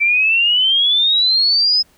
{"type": "exponential sweep", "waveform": "sine", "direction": "up", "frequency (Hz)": [2317, 5140], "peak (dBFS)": -11, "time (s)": [0, 1.83], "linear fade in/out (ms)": 20, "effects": ["pink hiss -54 dBFS RMS until 1.97 s"]}